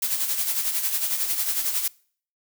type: noise with tremolo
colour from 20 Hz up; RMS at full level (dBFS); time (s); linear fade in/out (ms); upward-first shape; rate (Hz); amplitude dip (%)
blue; -23; 0.02-1.88; 5; sine; 11; 55
effects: noise-tail reverb RT60 0.5 s tail -24 dB re dry